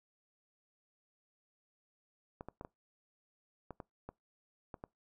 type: clicks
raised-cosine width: 1 ms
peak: -30 dBFS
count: 9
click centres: 2.409 / 2.486 / 2.611 / 2.649 / 3.707 / 3.802 / 4.09 / 4.742 / 4.839 s
effects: noise-tail reverb RT60 0.2 s tail -24 dB re dry